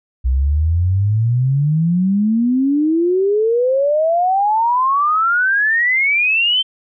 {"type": "exponential sweep", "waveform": "sine", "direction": "up", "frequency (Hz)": [61.74, 3135], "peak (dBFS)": -12, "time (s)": [0.24, 6.63], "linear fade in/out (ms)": 20, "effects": []}